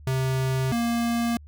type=tone pair in turn; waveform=square; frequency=131.5 / 234.3 Hz; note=C3 / A#3; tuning=+9 / +9 cents; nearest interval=minor seventh; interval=1000 cents; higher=second; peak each=-23 dBFS; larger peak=neither; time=0.07-0.72 / 0.72-1.37 s; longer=neither; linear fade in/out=2 ms; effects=added 74 Hz sine -43 dBFS peak until 1.47 s